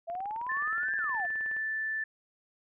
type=exponential two-way sweep; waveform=sine; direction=up then down; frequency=659.3 to 1676 to 659.3 Hz; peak=-33 dBFS; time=0.07-1.27 s; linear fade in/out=20 ms; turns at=0.96 s
type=click train; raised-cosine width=0.5 ms; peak=-34 dBFS; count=29; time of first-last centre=0.1-1.566 s; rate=19.1 Hz
type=tone; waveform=sine; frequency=1760 Hz; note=A6; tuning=in tune; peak=-30 dBFS; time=0.49-2.04 s; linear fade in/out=5 ms
effects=none